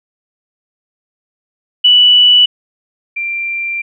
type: tone pair in turn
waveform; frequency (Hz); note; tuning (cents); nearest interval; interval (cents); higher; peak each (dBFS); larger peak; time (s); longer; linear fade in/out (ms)
sine; 2960 / 2366; F#7 / D7; 0 / +12; major third; 388; first; -4 / -16; first; 1.84-2.46 / 3.16-3.82; second; 10
effects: none